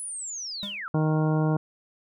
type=linear sweep; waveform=sine; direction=down; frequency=10160 to 1240 Hz; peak=-32 dBFS; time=0-0.88 s; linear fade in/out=0 ms
type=tone with exponential decay; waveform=square; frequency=202.2 Hz; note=G#3; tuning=46 cents flat; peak=-32 dBFS; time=0.63-0.85 s; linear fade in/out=0 ms; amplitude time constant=46 ms
type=harmonic tone; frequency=155.56 Hz; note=D#3; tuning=in tune; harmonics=1 / 2 / 3 / 4 / 5 / 6 / 7 / 9; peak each=-22 / -28 / -32 / -34 / -36 / -38 / -39 / -41 dBFS; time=0.94-1.57 s; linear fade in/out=5 ms
effects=none